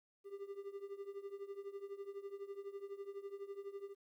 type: tone with tremolo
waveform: triangle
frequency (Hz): 398.2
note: G4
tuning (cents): +27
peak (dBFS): -39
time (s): 0.24-3.95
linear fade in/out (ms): 50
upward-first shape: triangle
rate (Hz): 12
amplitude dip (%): 90
effects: 13-bit